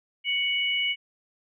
sine tone pair together, 2233 / 2942 Hz, C#7 / F#7, +12 / -11 cents, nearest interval perfect fourth, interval 477 cents, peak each -26 dBFS, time 0.24-0.96 s, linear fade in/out 50 ms, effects none

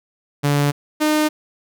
sawtooth tone pair in turn, 144.1 / 305.3 Hz, D3 / D#4, -33 / -33 cents, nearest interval octave + minor second, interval 1300 cents, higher second, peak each -11 dBFS, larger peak neither, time 0.43-0.72 / 1-1.29 s, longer neither, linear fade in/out 20 ms, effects none

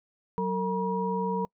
sine tone cluster, 186.6 / 454.7 / 958 Hz, F#3 / A#4 / A#5, +15 / -43 / +47 cents, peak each -30 dBFS, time 0.38-1.45 s, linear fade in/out 0 ms, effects noise-tail reverb RT60 0.1 s tail -26 dB re dry

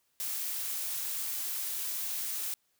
blue noise, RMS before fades -35 dBFS, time 0.2-2.54 s, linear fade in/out 0 ms, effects white hiss -74 dBFS RMS until 2.79 s

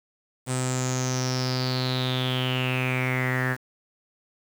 sawtooth tone with low-pass filter sweep, 128.1 Hz, C3, 36 cents flat, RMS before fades -26 dBFS, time 0.46-3.57 s, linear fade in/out 50 ms, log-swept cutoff 8600 to 1700 Hz, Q 8.7, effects 7-bit

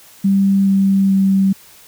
sine tone with pitch steps, 196 / 194.76 / 193.53 Hz, G3 / G3 / G3, 0 / -11 / -22 cents, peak -10 dBFS, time 0.24-1.53 s, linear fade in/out 10 ms, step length 430 ms, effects white hiss -44 dBFS RMS until 1.87 s

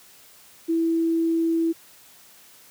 sine tone, 329.6 Hz, E4, in tune, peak -19 dBFS, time 0.68-1.73 s, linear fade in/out 20 ms, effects white hiss -51 dBFS RMS until 2.7 s + high-pass 80 Hz 12 dB/octave

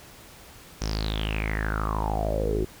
sawtooth tone with low-pass filter sweep, 53.2 Hz, G#1, 42 cents sharp, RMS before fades -27 dBFS, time 0.81-2.65 s, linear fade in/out 10 ms, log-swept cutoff 5900 to 360 Hz, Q 9.5, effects pink hiss -48 dBFS RMS until 2.8 s

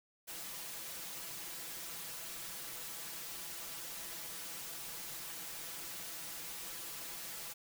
white noise with comb filter, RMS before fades -45 dBFS, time 0.27-7.54 s, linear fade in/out 20 ms, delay 6 ms, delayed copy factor +0.9, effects none

